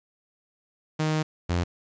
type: tone pair in turn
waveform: sawtooth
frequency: 155.5 / 87.27 Hz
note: D#3 / F2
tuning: -1 / -1 cents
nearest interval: minor seventh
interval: 1000 cents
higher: first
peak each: -19 dBFS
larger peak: neither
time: 0.99-1.23 / 1.49-1.64 s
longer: first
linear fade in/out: 10 ms
effects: resampled to 16000 Hz + 9-bit